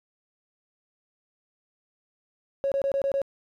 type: tone bursts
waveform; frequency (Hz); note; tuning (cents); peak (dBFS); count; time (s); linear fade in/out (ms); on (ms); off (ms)
triangle; 551; C#5; -11; -19; 6; 2.64-3.217; 0; 77; 23
effects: tanh soft clip ceiling -20 dBFS